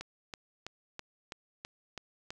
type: click train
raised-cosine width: 0.2 ms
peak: -23 dBFS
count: 8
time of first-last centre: 0.01-2.305 s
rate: 3.05 Hz
effects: none